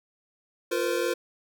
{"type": "chord", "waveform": "square", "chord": "F suspended fourth", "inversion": "none", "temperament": "equal with one note detuned", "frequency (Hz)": [349.2, 466.2, 511], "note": ["F4", "Bb4", "C5"], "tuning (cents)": [0, 0, -41], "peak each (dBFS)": -30, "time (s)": [0.71, 1.14], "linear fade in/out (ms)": 10, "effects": []}